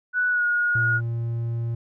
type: tone with pitch glide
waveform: sine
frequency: 1480 to 1440.4 Hz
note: F#6 to F#6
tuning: 0 to -47 cents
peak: -19 dBFS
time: 0.13-1.01 s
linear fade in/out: 50 ms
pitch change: -47 cents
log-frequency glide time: 0.29-0.45 s
type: tone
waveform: triangle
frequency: 116.54 Hz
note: A#2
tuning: in tune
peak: -22 dBFS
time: 0.75-1.75 s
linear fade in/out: 5 ms
effects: none